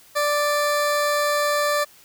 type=tone; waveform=20% pulse; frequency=587.3 Hz; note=D5; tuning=in tune; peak=-14 dBFS; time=0.15-1.85 s; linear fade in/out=20 ms; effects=white hiss -51 dBFS RMS until 2.04 s